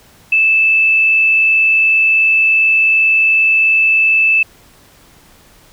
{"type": "tone with frequency modulation", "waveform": "sine", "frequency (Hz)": 2629, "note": "E7", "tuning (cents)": -5, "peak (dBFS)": -8, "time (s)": [0.32, 4.43], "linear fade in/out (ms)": 5, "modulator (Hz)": 62.7, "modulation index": 0.3, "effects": ["pink hiss -46 dBFS RMS until 5.72 s"]}